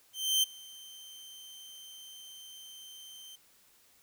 sawtooth tone with ADSR envelope, 3112 Hz, G7, 13 cents flat, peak -20 dBFS, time 0.13-3.36 s, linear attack 300 ms, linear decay 14 ms, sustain -24 dB, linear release 9 ms, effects white hiss -64 dBFS RMS until 4.02 s

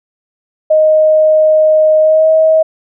sine tone with pitch glide, 622.3 to 635.4 Hz, D#5 to D#5, 0 to +36 cents, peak -5 dBFS, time 0.7-2.63 s, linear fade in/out 10 ms, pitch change +36 cents, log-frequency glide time 2-2.29 s, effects none

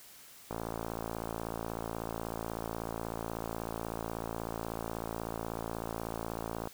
click train, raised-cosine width 1 ms, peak -22 dBFS, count 348, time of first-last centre 0.51-6.673 s, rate 56.3 Hz, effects white hiss -54 dBFS RMS until 6.73 s

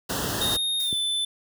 pink band-stop noise, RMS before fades -27 dBFS, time 0.09-0.57 s, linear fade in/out 10 ms, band 1900 to 2700 Hz, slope 96 dB/octave
square tone with pitch glide, 3700 to 3519 Hz, A#7 to A7, -14 to 0 cents, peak -24 dBFS, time 0.41-1.25 s, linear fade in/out 5 ms, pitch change -86 cents, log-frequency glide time 0.82-0.94 s
clicks, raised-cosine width 3 ms, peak -29 / -21 dBFS, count 2, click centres 0.487 / 0.928 s
blue noise with exponential decay, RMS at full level -36 dBFS, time 0.8-1.25 s, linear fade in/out 1 ms, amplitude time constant 97 ms
effects high-pass 80 Hz 12 dB/octave

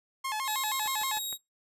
sawtooth tone with vibrato, 958 Hz, A#5, 47 cents sharp, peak -27 dBFS, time 0.24-1.19 s, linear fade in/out 10 ms, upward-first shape square, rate 6.3 Hz, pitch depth 190 cents each way
15% pulse tone with pitch glide, 3818 to 3792 Hz, A#7 to A#7, +41 to +29 cents, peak -26 dBFS, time 0.44-1.38 s, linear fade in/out 50 ms, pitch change -12 cents, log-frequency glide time 1.08-1.2 s
click train, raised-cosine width 0.5 ms, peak -30 dBFS, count 4, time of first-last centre 0.86-1.327 s, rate 6.42 Hz
effects noise-tail reverb RT60 0.2 s tail -24 dB re dry + resampled to 32000 Hz

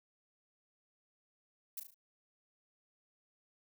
violet noise with echo, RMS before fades -41 dBFS, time 1.77-1.8 s, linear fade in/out 5 ms, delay 36 ms, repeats 4, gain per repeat -6 dB, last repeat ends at 1.944 s, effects none

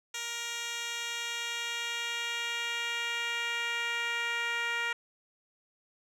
10% pulse tone with band-pass filter sweep, 469.9 Hz, A#4, 14 cents sharp, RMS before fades -34 dBFS, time 0.14-4.93 s, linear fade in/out 5 ms, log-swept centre 5000 to 2000 Hz, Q 1.2, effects none

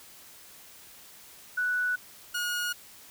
sine / sawtooth tone pair in turn, 1480 / 1441.2 Hz, F#6 / F#6, 0 / -46 cents, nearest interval unison, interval 46 cents, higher first, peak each -25 dBFS, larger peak neither, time 1.57-1.96 / 2.34-2.73 s, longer neither, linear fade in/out 10 ms, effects white hiss -51 dBFS RMS until 3.1 s

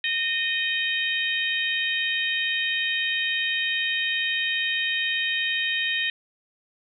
harmonic tone with a mistuned harmonic, 622.3 Hz, D#5, in tune, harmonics 3 / 4 / 5 / 6, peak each -27 / -28 / -29 / -30 dBFS, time 0.04-6.1 s, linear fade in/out 2 ms, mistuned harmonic 3, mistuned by -24 cents, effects none

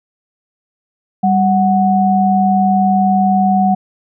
sine tone pair together, 196 / 740 Hz, G3 / F#5, 0 / 0 cents, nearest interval octave + major seventh, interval 2300 cents, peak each -12 dBFS, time 1.23-3.75 s, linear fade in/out 10 ms, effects none

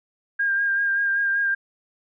sine tone with vibrato, 1608 Hz, G6, 44 cents sharp, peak -19 dBFS, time 0.39-1.55 s, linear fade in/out 10 ms, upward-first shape sine, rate 5.2 Hz, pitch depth 24 cents each way, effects none

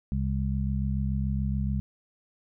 harmonic tone, 67 Hz, C2, 42 cents sharp, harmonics 1 / 2 / 3, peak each -28 / -30 / -31 dBFS, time 0.12-1.8 s, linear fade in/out 0 ms, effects none

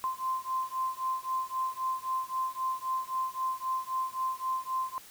sine beating tone pair, 1039 / 1042.8 Hz, C6 / C6, -12 / -6 cents, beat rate 3.8 Hz, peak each -33 / -33 dBFS, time 0.04-4.98 s, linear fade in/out 0 ms, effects white hiss -52 dBFS RMS until 5.1 s

